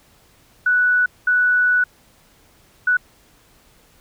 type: tone bursts at uneven times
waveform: sine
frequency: 1479 Hz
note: F#6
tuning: 1 cent flat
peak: -13 dBFS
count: 3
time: 0.66-1.06 / 1.27-1.84 / 2.87-2.97 s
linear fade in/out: 5 ms
effects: pink hiss -54 dBFS RMS until 4 s